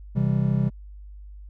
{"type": "chord", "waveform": "triangle", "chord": "C major", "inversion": "none", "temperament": "just", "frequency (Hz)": [130.81, 163.52, 196.22], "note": ["C3", "E3", "G3"], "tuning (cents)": [0, -14, 2], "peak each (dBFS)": [-20, -24, -23], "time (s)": [0.15, 0.7], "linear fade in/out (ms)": 20, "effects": ["added 50 Hz sine -39 dBFS peak until 1.49 s"]}